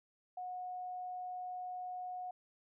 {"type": "tone", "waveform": "sine", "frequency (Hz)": 729, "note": "F#5", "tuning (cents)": -26, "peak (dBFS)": -40, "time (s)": [0.37, 2.31], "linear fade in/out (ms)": 5, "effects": []}